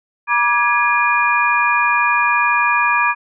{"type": "tone cluster", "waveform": "sine", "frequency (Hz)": [961, 1173, 1662, 2424], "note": ["B5", "D6", "G#6", "D#7"], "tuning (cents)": [-48, -2, 1, -46], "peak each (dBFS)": -18, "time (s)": [0.27, 3.15], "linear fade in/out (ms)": 50, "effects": []}